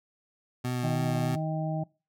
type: tone with vibrato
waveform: 25% pulse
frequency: 124 Hz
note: B2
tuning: 7 cents sharp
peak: -25 dBFS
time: 0.64-1.36 s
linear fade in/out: 10 ms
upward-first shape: triangle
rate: 3.3 Hz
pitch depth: 22 cents each way
type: harmonic tone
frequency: 157.4 Hz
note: D#3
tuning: 20 cents sharp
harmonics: 1 / 2 / 4 / 5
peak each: -29 / -38 / -36 / -38 dBFS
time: 0.83-1.84 s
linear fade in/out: 10 ms
effects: noise-tail reverb RT60 0.3 s tail -22 dB re dry